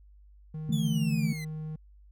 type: tone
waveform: triangle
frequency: 155.56 Hz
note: D#3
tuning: in tune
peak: -32 dBFS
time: 0.54-1.76 s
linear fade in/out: 5 ms
type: chord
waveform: sine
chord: D suspended second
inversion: none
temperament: equal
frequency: 146.83 / 164.81 / 220 Hz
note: D3 / E3 / A3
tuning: 0 / 0 / 0 cents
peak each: -30 / -29 / -29 dBFS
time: 0.69-1.33 s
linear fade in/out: 5 ms
type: exponential sweep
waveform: sawtooth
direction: down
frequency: 3541 to 2000 Hz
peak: -37 dBFS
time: 0.72-1.45 s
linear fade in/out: 10 ms
effects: added 50 Hz sine -52 dBFS peak until 2.11 s